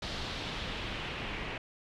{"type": "noise with low-pass filter sweep", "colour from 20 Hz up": "pink", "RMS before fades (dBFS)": -38, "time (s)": [0.02, 1.58], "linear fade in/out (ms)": 5, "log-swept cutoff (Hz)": [4200, 2500], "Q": 2.2, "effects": []}